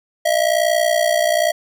square ring-modulated tone, 647 Hz, E5, 32 cents flat, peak -12 dBFS, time 0.25-1.52 s, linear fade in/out 10 ms, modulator 30.5 Hz, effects none

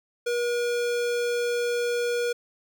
square tone with notch filter, 480 Hz, B4, 49 cents flat, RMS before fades -26 dBFS, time 0.26-2.33 s, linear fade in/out 10 ms, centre 12000 Hz, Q 1.5, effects none

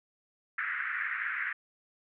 white band-pass noise, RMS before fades -34 dBFS, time 0.58-1.53 s, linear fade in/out 5 ms, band 1400 to 2000 Hz, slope 48 dB/octave, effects none

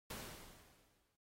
pink noise with exponential decay, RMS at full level -45 dBFS, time 0.1-1.16 s, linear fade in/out 5 ms, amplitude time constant 230 ms, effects AAC 48 kbps

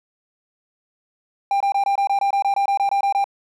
triangle tone bursts, 796 Hz, G5, 26 cents sharp, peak -14 dBFS, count 15, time 1.51-3.242 s, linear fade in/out 2 ms, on 94 ms, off 23 ms, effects none

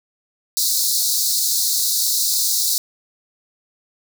pink high-pass noise, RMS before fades -19 dBFS, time 0.57-2.78 s, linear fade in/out 0 ms, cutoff 3900 Hz, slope 96 dB/octave, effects none

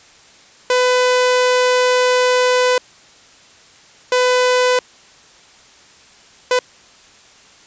sawtooth tone bursts at uneven times, 501 Hz, B4, 25 cents sharp, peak -8 dBFS, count 3, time 0.7-2.78 / 4.12-4.79 / 6.51-6.59 s, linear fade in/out 2 ms, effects white hiss -46 dBFS RMS until 7.66 s + resampled to 16000 Hz

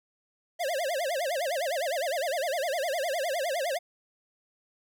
square tone with vibrato, 611 Hz, D#5, 32 cents flat, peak -28 dBFS, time 0.59-3.79 s, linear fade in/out 20 ms, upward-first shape sine, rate 9.8 Hz, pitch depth 270 cents each way, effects none

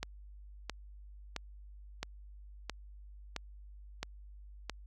click train, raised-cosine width 0.2 ms, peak -19 dBFS, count 8, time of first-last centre 0.03-4.697 s, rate 1.5 Hz, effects added 50 Hz sine -49 dBFS peak until 4.86 s

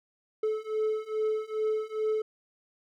triangle beating tone pair, 432.1 / 434.5 Hz, A4 / A4, -31 / -22 cents, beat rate 2.4 Hz, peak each -29 / -28 dBFS, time 0.43-2.22 s, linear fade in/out 5 ms, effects none

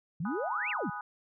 sine exponential two-way sweep, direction up then down, 145.8 to 2841 to 145.8 Hz, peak -31 dBFS, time 0.2-0.9 s, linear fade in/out 5 ms, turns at 0.7 s
sine chord, G# minor seventh, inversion none, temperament equal, 830.6 / 987.8 / 1244.5 / 1480 Hz, G#5 / B5 / D#6 / F#6, 0 / 0 / 0 / 0 cents, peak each -41 / -44 / -40 / -42 dBFS, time 0.25-1.01 s, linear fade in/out 2 ms
effects none

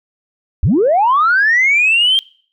sine linear sweep, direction up, 51.91 to 3208 Hz, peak -8 dBFS, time 0.63-2.19 s, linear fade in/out 0 ms, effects noise-tail reverb RT60 0.5 s tail -24 dB re dry + tanh soft clip ceiling -5 dBFS

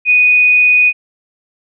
sine tone, 2481 Hz, D#7, 6 cents flat, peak -6 dBFS, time 0.05-0.93 s, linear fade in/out 50 ms, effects none

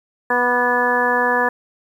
harmonic tone with a mistuned harmonic, 245.7 Hz, B3, 9 cents flat, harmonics 1 / 2 / 3 / 4 / 5 / 6 / 7, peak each -27 / -21 / -24 / -20 / -27 / -29 / -19 dBFS, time 0.3-1.49 s, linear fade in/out 5 ms, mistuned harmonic 5, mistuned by -36 cents, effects 8-bit

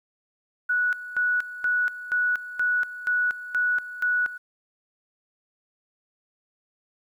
sine tone with tremolo, 1471 Hz, F#6, 11 cents flat, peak -20 dBFS, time 0.69-4.38 s, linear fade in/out 10 ms, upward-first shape square, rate 2.1 Hz, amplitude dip 80%, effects 10-bit

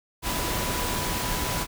sine tone in noise, 987.8 Hz, B5, in tune, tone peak -35 dBFS, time 0.22-1.67 s, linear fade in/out 50 ms, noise pink, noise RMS -28 dBFS, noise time 0.22-1.67 s, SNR -10 dB, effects none

